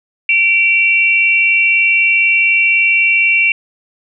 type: tone pair together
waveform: sine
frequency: 2329 / 2732 Hz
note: D7 / F7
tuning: -15 / -39 cents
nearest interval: minor third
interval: 276 cents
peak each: -11 / -12 dBFS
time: 0.29-3.52 s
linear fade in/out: 2 ms
effects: none